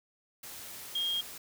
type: tone in noise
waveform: sine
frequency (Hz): 3238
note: G#7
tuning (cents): -45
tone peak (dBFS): -29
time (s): 0.95-1.21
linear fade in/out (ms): 5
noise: white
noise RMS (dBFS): -45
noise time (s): 0.43-1.38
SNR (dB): +13
effects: none

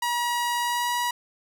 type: tone with pitch glide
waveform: sawtooth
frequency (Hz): 959 to 966.8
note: A#5 to B5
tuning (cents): +49 to -37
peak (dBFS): -20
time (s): 0.02-1.11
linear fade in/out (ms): 5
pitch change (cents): +14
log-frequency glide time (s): 0.61-0.93
effects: none

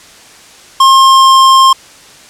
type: tone with pitch glide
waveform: square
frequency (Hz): 1068 to 1061.8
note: C6 to C6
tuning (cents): +35 to +25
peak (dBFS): -3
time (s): 0.8-1.73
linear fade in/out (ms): 5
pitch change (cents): -10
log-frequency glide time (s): 0.91-1.38
effects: white hiss -37 dBFS RMS until 2.29 s + low-pass 8000 Hz 12 dB/octave

